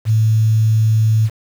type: tone with quantisation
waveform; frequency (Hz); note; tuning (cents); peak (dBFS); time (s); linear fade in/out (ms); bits
sine; 110; A2; 0; -10; 0.05-1.3; 50; 6
effects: none